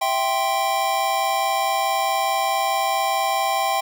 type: chord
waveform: square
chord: C major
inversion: first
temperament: equal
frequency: 659.3 / 784 / 1046.5 Hz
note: E5 / G5 / C6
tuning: 0 / 0 / 0 cents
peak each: -27 / -22 / -26 dBFS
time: 0.01-3.81 s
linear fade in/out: 10 ms
effects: none